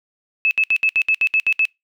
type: tone bursts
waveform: sine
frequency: 2604 Hz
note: E7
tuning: 22 cents flat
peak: -13 dBFS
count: 10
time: 0.45-1.653 s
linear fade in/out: 0 ms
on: 60 ms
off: 67 ms
effects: noise-tail reverb RT60 0.2 s tail -26 dB re dry

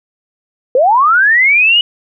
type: linear sweep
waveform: sine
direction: up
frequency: 477.7 to 2960 Hz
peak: -6 dBFS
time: 0.75-1.81 s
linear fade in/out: 2 ms
effects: none

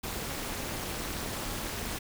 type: noise with amplitude modulation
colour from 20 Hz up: pink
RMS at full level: -32 dBFS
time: 0.03-1.99 s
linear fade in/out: 10 ms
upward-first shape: sine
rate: 277 Hz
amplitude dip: 85%
effects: none

